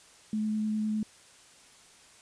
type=tone with vibrato; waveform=sine; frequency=214.8 Hz; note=A3; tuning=41 cents flat; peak=-27 dBFS; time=0.33-1.03 s; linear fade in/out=2 ms; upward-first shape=sine; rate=9.8 Hz; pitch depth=9 cents each way; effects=white hiss -56 dBFS RMS until 2.21 s + resampled to 22050 Hz